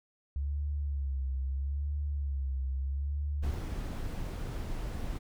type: tone with vibrato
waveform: sine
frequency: 69.3 Hz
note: C#2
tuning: in tune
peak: -30 dBFS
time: 0.36-3.54 s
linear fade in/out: 0 ms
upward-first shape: sine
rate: 0.77 Hz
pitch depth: 85 cents each way
type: noise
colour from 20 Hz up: brown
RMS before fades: -36 dBFS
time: 3.42-5.19 s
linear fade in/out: 20 ms
effects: none